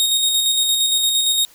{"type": "tone with tremolo", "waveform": "sawtooth", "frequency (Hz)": 3729, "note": "A#7", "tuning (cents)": 0, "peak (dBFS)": -11, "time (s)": [0, 1.45], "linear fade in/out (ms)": 0, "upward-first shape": "square", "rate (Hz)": 8.7, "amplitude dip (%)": 30, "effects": ["white hiss -49 dBFS RMS until 1.54 s"]}